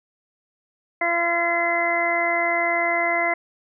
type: harmonic tone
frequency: 341.6 Hz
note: F4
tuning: 38 cents flat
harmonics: 1 / 2 / 3 / 4 / 5 / 6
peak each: -31 / -23 / -29 / -32 / -33 / -22 dBFS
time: 1.01-3.34 s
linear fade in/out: 5 ms
effects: none